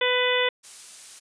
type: harmonic tone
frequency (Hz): 498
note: B4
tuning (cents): +14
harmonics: 1 / 2 / 3 / 4 / 5 / 6 / 7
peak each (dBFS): -24 / -30 / -31 / -26 / -31 / -30 / -28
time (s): 0.01-0.49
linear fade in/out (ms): 5
type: noise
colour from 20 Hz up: blue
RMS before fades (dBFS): -40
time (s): 0.63-1.2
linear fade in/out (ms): 20
effects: resampled to 22050 Hz